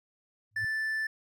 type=tone with exponential growth; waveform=sine; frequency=105.1 Hz; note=G#2; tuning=21 cents sharp; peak=-35 dBFS; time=0.51-0.65 s; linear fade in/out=5 ms; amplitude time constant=30 ms
type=tone; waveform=triangle; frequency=1760 Hz; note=A6; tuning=in tune; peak=-27 dBFS; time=0.56-1.07 s; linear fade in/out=5 ms
effects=none